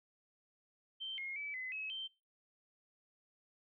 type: tone with pitch steps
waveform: sine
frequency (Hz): 3121 / 2148 / 2300 / 2030 / 2568 / 3122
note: G7 / C7 / D7 / B6 / E7 / G7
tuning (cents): -8 / +45 / -37 / +47 / -46 / -8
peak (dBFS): -40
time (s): 1-2.08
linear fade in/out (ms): 20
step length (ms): 180
effects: noise-tail reverb RT60 0.3 s tail -24 dB re dry